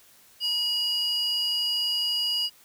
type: tone pair together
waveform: triangle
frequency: 2896 / 4866 Hz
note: F#7 / D#8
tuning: -38 / -39 cents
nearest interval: major sixth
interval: 899 cents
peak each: -24 dBFS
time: 0.4-2.5 s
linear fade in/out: 50 ms
effects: tanh soft clip ceiling -19 dBFS + white hiss -56 dBFS RMS until 2.64 s